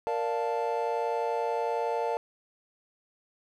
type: chord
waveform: triangle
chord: Bb major seventh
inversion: none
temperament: equal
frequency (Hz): 466.2 / 587.3 / 698.5 / 880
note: Bb4 / D5 / F5 / A5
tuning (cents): 0 / 0 / 0 / 0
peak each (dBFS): -29 / -33 / -32 / -30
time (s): 0.07-2.17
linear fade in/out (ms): 0
effects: none